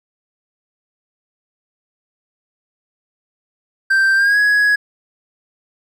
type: tone with pitch glide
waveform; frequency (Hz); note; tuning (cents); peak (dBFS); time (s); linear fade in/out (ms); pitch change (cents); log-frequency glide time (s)
triangle; 1568 to 1670.9; G6 to G#6; 0 to +10; -9; 3.9-4.76; 10; +110; 4.15-4.38
effects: none